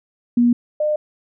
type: tone pair in turn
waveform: sine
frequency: 240 / 604.8 Hz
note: B3 / D#5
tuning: -49 / -49 cents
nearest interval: octave + major third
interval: 1600 cents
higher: second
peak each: -11 / -16 dBFS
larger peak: first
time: 0.37-0.53 / 0.8-0.96 s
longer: neither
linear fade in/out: 5 ms
effects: none